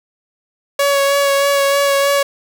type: tone with vibrato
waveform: sawtooth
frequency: 560 Hz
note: C#5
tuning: 18 cents sharp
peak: -8 dBFS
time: 0.79-2.23 s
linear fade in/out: 5 ms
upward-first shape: sine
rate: 3.2 Hz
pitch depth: 16 cents each way
effects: none